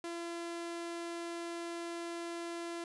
sawtooth tone, 340 Hz, F4, 46 cents flat, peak -35 dBFS, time 0.04-2.84 s, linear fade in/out 2 ms, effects resampled to 24000 Hz

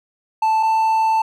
triangle tone pair in turn, 880 / 885.6 Hz, A5 / A5, 0 / +11 cents, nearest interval unison, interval 11 cents, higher second, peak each -12 / -12 dBFS, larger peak neither, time 0.42-0.63 / 0.63-1.22 s, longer second, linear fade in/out 5 ms, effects none

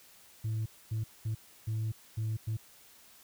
sine tone bursts at uneven times, 110 Hz, A2, in tune, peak -28 dBFS, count 6, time 0.44-0.66 / 0.91-1.04 / 1.25-1.35 / 1.67-1.92 / 2.17-2.37 / 2.47-2.57 s, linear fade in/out 10 ms, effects tanh soft clip ceiling -29 dBFS + white hiss -58 dBFS RMS until 3.23 s

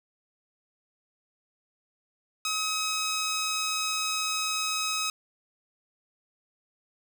10% pulse tone, 1273 Hz, D#6, 39 cents sharp, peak -19 dBFS, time 2.45-5.1 s, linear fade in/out 2 ms, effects none

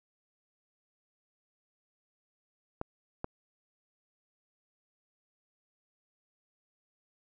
clicks, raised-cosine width 1 ms, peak -20 dBFS, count 2, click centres 2.814 / 3.244 s, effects none

